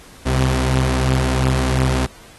sawtooth tone pair together, 65.98 / 129.1 Hz, C2 / C3, +15 / -23 cents, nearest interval octave, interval 1162 cents, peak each -14 dBFS, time 0.25-2.07 s, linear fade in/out 20 ms, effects pink hiss -44 dBFS RMS until 2.38 s + AAC 32 kbps

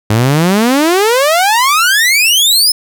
sawtooth exponential sweep, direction up, 102.9 to 5274 Hz, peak -4 dBFS, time 0.1-2.72 s, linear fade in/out 5 ms, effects none

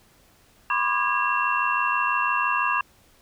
sine tone cluster, 995 / 1081 / 1194 / 1644 / 2720 Hz, B5 / C#6 / D6 / G#6 / F7, +13 / -44 / +28 / -18 / -46 cents, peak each -27 dBFS, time 0.7-2.81 s, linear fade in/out 2 ms, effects pink hiss -58 dBFS RMS until 3.21 s

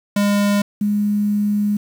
square / sine tone pair in turn, 203.5 / 206.8 Hz, G#3 / G#3, -35 / -7 cents, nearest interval unison, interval 28 cents, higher second, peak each -15 dBFS, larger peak neither, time 0.16-0.62 / 0.81-1.77 s, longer second, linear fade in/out 5 ms, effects 7-bit

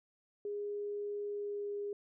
sine tone with pitch glide, 410.9 to 408.1 Hz, G#4 to G#4, -18 to -30 cents, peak -36 dBFS, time 0.45-1.93 s, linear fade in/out 2 ms, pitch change -12 cents, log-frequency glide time 1.25-1.75 s, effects none

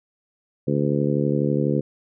harmonic tone, 72.1 Hz, D2, 31 cents flat, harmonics 2 / 3 / 4 / 5 / 6 / 7, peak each -23 / -25 / -26 / -27 / -28 / -28 dBFS, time 0.67-1.81 s, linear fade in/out 10 ms, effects none

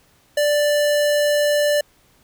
square tone, 588 Hz, D5, 2 cents sharp, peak -16 dBFS, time 0.37-1.81 s, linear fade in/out 5 ms, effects pink hiss -57 dBFS RMS until 2.23 s

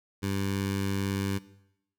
15% pulse tone with notch filter, 98 Hz, G2, in tune, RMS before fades -30 dBFS, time 0.22-1.39 s, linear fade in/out 20 ms, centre 710 Hz, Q 1.1, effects noise-tail reverb RT60 0.8 s tail -18 dB re dry

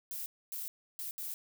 violet noise bursts at uneven times, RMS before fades -40 dBFS, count 4, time 0.11-0.26 / 0.52-0.68 / 0.99-1.11 / 1.18-1.34 s, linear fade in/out 0 ms, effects none

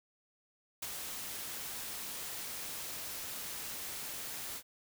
white noise with ADSR envelope, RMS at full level -38 dBFS, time 0.82-4.63 s, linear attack 7 ms, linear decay 35 ms, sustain -4 dB, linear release 69 ms, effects none

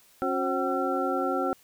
sine tone cluster, 273.2 / 364.1 / 534 / 758 / 1352 Hz, C#4 / F#4 / C5 / F#5 / E6, -25 / -28 / +35 / +42 / +43 cents, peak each -31 dBFS, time 0.22-1.53 s, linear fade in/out 0 ms, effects white hiss -59 dBFS RMS until 1.63 s

